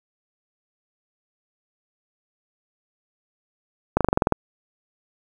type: slowing click train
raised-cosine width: 1 ms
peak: -3 dBFS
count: 9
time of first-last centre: 3.97-4.323 s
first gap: 37 ms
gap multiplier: 1.05
effects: 7-bit